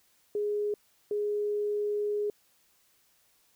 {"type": "tone pair in turn", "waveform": "sine", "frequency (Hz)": [415.3, 415.3], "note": ["G#4", "G#4"], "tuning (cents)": [0, 0], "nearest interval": "unison", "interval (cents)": 0, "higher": "neither", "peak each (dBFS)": -27, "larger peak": "neither", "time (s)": [[0.35, 0.74], [1.11, 2.3]], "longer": "second", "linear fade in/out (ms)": 2, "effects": ["white hiss -67 dBFS RMS until 3.55 s"]}